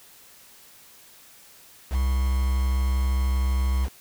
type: tone with quantisation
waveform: triangle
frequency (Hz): 65.2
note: C2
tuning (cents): -5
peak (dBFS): -18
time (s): 1.9-3.89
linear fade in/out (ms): 50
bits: 6
effects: white hiss -51 dBFS RMS until 4 s